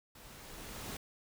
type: noise with level ramp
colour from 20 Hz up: pink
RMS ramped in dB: -55 to -42 dBFS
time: 0.15-0.97 s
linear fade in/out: 5 ms
effects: none